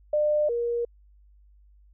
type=tone pair in turn; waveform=sine; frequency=600 / 473.1 Hz; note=D5 / A#4; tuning=+37 / +26 cents; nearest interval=major third; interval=411 cents; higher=first; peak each=-20 / -24 dBFS; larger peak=first; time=0.13-0.49 / 0.49-0.85 s; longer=neither; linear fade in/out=5 ms; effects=added 50 Hz sine -53 dBFS peak until 1.93 s